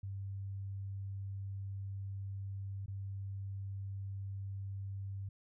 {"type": "tone with dropouts", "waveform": "sine", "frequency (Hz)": 98, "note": "G2", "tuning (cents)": 0, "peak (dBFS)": -39, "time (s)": [0.03, 5.29], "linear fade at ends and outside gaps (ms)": 5, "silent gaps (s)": [2.861, 2.88], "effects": []}